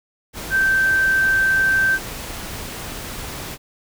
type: tone in noise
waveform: sine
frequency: 1558 Hz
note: G6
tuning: 11 cents flat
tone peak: -14 dBFS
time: 0.5-1.99 s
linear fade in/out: 50 ms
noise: pink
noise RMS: -31 dBFS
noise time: 0.33-3.58 s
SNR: +14 dB
effects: none